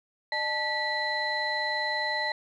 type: tone cluster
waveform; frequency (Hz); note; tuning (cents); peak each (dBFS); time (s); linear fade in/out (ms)
sine; 606 / 871 / 1955 / 4060; D#5 / A5 / B6 / B7; -46 / -18 / -18 / +47; -35 / -32 / -29 / -33; 0.32-2.32; 2
effects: tanh soft clip ceiling -17 dBFS